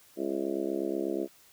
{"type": "harmonic tone with a mistuned harmonic", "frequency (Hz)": 68.2, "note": "C#2", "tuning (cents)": -28, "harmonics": [3, 4, 5, 6, 7, 8, 9, 10], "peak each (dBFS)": [-40, -37, -32, -35, -44, -40, -42, -43], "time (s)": [0.16, 1.28], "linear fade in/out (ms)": 50, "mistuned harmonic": 10, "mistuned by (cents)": -61, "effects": ["white hiss -59 dBFS RMS until 1.52 s"]}